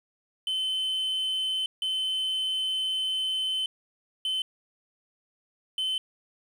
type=tone bursts at uneven times; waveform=sine; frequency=3059 Hz; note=G7; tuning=43 cents flat; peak=-23 dBFS; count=4; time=0.47-1.66 / 1.82-3.66 / 4.25-4.42 / 5.78-5.98 s; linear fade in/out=2 ms; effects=tanh soft clip ceiling -25 dBFS + 9-bit